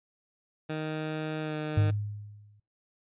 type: tone with pitch glide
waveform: 15% pulse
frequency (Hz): 155.56 to 153.06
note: D#3 to D#3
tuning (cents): 0 to -28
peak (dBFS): -25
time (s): 0.69-1.91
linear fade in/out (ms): 10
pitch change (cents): -28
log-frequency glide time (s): 1.41-1.56
type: tone with exponential decay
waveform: sine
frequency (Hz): 103.83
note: G#2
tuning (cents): 0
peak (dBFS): -19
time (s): 1.77-2.6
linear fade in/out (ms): 5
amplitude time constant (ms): 180
effects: noise-tail reverb RT60 0.2 s tail -21 dB re dry + resampled to 8000 Hz